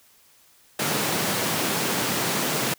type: high-pass noise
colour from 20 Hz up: pink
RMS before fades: -25 dBFS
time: 0.79-2.74 s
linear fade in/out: 5 ms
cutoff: 140 Hz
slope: 24 dB/octave
effects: white hiss -57 dBFS RMS until 2.78 s